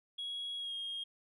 sine tone with pitch glide, 3322 to 3246 Hz, G#7 to G#7, 0 to -40 cents, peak -36 dBFS, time 0.18-1.04 s, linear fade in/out 10 ms, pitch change -40 cents, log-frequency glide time 0.57-0.74 s, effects tanh soft clip ceiling -35 dBFS

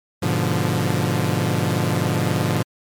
sawtooth chord, G# diminished seventh, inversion none, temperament equal with one note detuned, 102.93 / 123.47 / 146.83 / 174.61 Hz, G#2 / B2 / D3 / F3, -15 / 0 / 0 / 0 cents, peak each -20 dBFS, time 0.22-2.63 s, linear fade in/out 10 ms, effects MP3 96 kbps

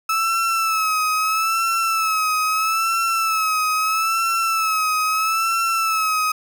35% pulse tone with vibrato, 1304 Hz, E6, 19 cents flat, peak -16 dBFS, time 0.09-6.32 s, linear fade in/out 5 ms, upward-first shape sine, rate 0.77 Hz, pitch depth 58 cents each way, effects 8-bit

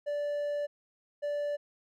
triangle tone pair in turn, 583 / 583 Hz, D5 / D5, -13 / -13 cents, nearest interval unison, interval 0 cents, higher neither, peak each -28 dBFS, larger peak neither, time 0.06-0.67 / 1.22-1.57 s, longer first, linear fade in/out 20 ms, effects none

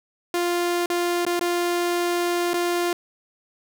sawtooth tone with dropouts, 349.2 Hz, F4, in tune, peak -17 dBFS, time 0.34-2.93 s, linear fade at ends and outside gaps 2 ms, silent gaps 0.86-0.9 / 1.252-1.265 / 1.394-1.41 / 2.534-2.54 s, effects none

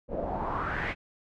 pink noise with low-pass filter sweep, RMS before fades -32 dBFS, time 0.08-0.95 s, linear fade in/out 50 ms, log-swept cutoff 490 to 2300 Hz, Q 4, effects none

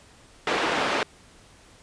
pink band-pass noise, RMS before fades -25 dBFS, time 0.47-1.03 s, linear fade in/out 2 ms, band 350 to 3000 Hz, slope 12 dB/octave, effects pink hiss -53 dBFS RMS until 1.82 s + resampled to 22050 Hz

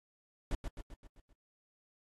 brown noise with echo, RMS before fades -33 dBFS, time 0.51-0.55 s, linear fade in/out 2 ms, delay 130 ms, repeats 6, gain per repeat -5 dB, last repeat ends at 1.33 s, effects AAC 32 kbps

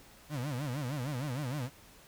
35% pulse tone with vibrato, 135.5 Hz, C#3, 39 cents flat, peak -32 dBFS, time 0.29-1.7 s, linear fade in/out 50 ms, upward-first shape sine, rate 6.5 Hz, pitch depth 210 cents each way, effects pink hiss -57 dBFS RMS until 2.07 s

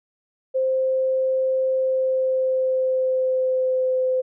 sine tone with pitch glide, 523 to 514.3 Hz, C5 to C5, -1 to -30 cents, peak -18 dBFS, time 0.54-4.22 s, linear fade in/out 20 ms, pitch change -29 cents, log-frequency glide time 1.72-3.98 s, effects none

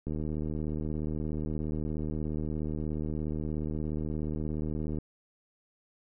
click train, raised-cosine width 3 ms, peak -22 dBFS, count 379, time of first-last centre 0.07-4.985 s, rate 76.9 Hz, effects none

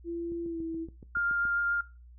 sine tone with pitch glide, 339.2 to 327.1 Hz, E4 to E4, +50 to -13 cents, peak -32 dBFS, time 0.04-0.88 s, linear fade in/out 50 ms, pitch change -63 cents, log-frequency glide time 0.45-0.61 s
click train, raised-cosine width 3 ms, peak -34 dBFS, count 9, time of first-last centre 0.32-1.453 s, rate 7.06 Hz
sine tone with vibrato, 1403 Hz, F6, 8 cents sharp, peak -26 dBFS, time 1.15-1.81 s, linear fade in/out 5 ms, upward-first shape sine, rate 7.2 Hz, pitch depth 8 cents each way
effects noise-tail reverb RT60 0.3 s tail -19 dB re dry + added 60 Hz sine -49 dBFS peak until 2.18 s

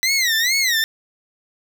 20% pulse tone with vibrato, 1975.5 Hz, B6, in tune, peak -11 dBFS, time 0.03-0.84 s, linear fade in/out 0 ms, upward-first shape sine, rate 2.3 Hz, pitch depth 190 cents each way, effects none

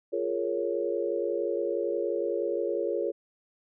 sine chord, Bb minor seventh, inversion second, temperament equal, 349.2 / 415.3 / 466.2 / 554.4 Hz, F4 / Ab4 / Bb4 / Db5, 0 / 0 / 0 / 0 cents, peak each -32 dBFS, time 0.12-3.12 s, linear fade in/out 20 ms, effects none

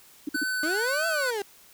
sine tone bursts, 294.1 Hz, D4, 3 cents sharp, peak -26 dBFS, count 3, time 0.27-0.435 s, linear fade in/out 5 ms, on 21 ms, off 51 ms
square tone with vibrato, 1500 Hz, F#6, 23 cents sharp, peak -27 dBFS, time 0.34-1.31 s, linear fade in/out 10 ms, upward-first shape triangle, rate 1.8 Hz, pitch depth 20 cents each way
35% pulse linear two-way sweep, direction up then down, 292.5 to 677 to 387.2 Hz, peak -26 dBFS, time 0.63-1.42 s, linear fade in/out 2 ms, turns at 1.07 s
effects white hiss -54 dBFS RMS until 1.73 s

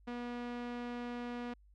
sawtooth tone, 241.8 Hz, B3, 36 cents flat, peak -35 dBFS, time 0.07-1.54 s, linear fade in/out 10 ms, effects added 50 Hz sine -60 dBFS peak until 1.74 s + low-pass 3000 Hz 12 dB/octave

